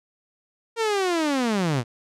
sawtooth linear sweep, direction down, 466.2 to 111 Hz, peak -17 dBFS, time 0.76-1.84 s, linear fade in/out 50 ms, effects low-pass 8000 Hz 12 dB/octave

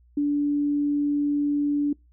sine tone, 290 Hz, D4, 22 cents flat, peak -20 dBFS, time 0.17-1.93 s, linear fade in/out 5 ms, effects noise-tail reverb RT60 0.2 s tail -25 dB re dry + added 60 Hz sine -54 dBFS peak until 2.12 s

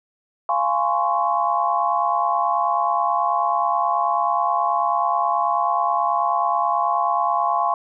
sine chord, Db major seventh, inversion first, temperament just, 693 / 831.5 / 1039.4 / 1108.7 Hz, F5 / Ab5 / C6 / Db6, -14 / +2 / -12 / 0 cents, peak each -23 dBFS, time 0.49-7.74 s, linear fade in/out 2 ms, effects none

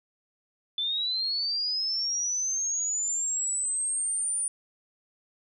sine linear sweep, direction up, 3488 to 9397 Hz, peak -26 dBFS, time 0.78-4.48 s, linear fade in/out 2 ms, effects none

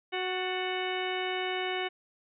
harmonic tone with a mistuned harmonic, 370 Hz, F#4, in tune, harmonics 1 / 2 / 3 / 4 / 5 / 6 / 7 / 8 / 10, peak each -34 / -36 / -43 / -42 / -41 / -37 / -49 / -38 / -46 dBFS, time 0.12-1.89 s, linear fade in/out 20 ms, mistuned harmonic 5, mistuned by -60 cents, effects none

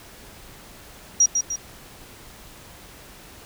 sine tone with echo, 5730 Hz, F8, 44 cents sharp, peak -12 dBFS, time 1.2-1.26 s, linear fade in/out 5 ms, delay 150 ms, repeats 2, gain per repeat -6 dB, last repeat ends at 1.56 s, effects pink hiss -45 dBFS RMS until 3.45 s

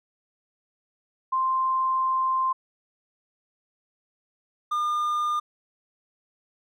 sine / triangle tone pair in turn, 1046.5 / 1208.7 Hz, C6 / D6, 0 / +49 cents, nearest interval major second, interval 249 cents, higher second, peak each -21 dBFS, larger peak neither, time 1.32-2.53 / 4.71-5.4 s, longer first, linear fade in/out 10 ms, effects none

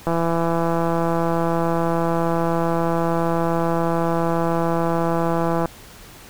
click train, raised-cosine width 1 ms, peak -8 dBFS, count 934, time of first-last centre 0.07-5.657 s, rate 167 Hz, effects pink hiss -43 dBFS RMS until 6.29 s

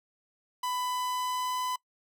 45% pulse tone with pitch glide, 997 to 1005.1 Hz, B5 to B5, +16 to +30 cents, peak -30 dBFS, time 0.63-1.76 s, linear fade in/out 5 ms, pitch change +14 cents, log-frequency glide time 0.79-1.62 s, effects noise-tail reverb RT60 0.1 s tail -22 dB re dry

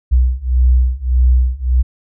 sine beating tone pair, 61.74 / 63.44 Hz, B1 / B1, 0 / +47 cents, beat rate 1.7 Hz, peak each -13 / -12 dBFS, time 0.11-1.83 s, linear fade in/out 20 ms, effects none

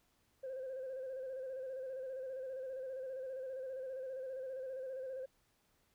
sine tone with vibrato, 523 Hz, C5, 1 cent flat, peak -39 dBFS, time 0.43-5.26 s, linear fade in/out 10 ms, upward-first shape square, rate 15 Hz, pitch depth 39 cents each way, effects tanh soft clip ceiling -38 dBFS + pink hiss -75 dBFS RMS until 5.94 s

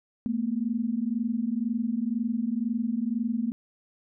sine tone pair together, 220 / 242 Hz, A3 / B3, 0 / -35 cents, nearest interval major second, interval 165 cents, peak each -28 dBFS, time 0.26-3.52 s, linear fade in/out 0 ms, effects none

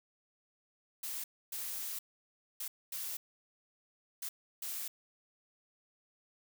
blue noise bursts at uneven times, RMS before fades -40 dBFS, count 6, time 1.03-1.24 / 1.52-1.99 / 2.6-2.68 / 2.92-3.17 / 4.22-4.29 / 4.62-4.88 s, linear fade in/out 5 ms, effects none

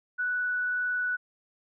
sine tone with frequency modulation, 1480 Hz, F#6, in tune, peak -26 dBFS, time 0.18-1.17 s, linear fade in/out 20 ms, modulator 21.9 Hz, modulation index 0.35, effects none

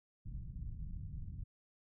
pink low-pass noise, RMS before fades -44 dBFS, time 0.25-1.44 s, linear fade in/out 10 ms, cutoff 150 Hz, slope 24 dB/octave, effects none

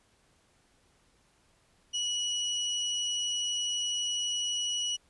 30% pulse tone, 2928 Hz, F#7, 19 cents flat, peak -26 dBFS, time 1.93-4.97 s, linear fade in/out 20 ms, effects pink hiss -67 dBFS RMS until 5.09 s + resampled to 24000 Hz

